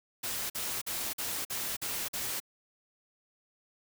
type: noise bursts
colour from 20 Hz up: white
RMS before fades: -35 dBFS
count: 7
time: 0.23-2.402 s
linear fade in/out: 10 ms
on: 270 ms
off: 47 ms
effects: none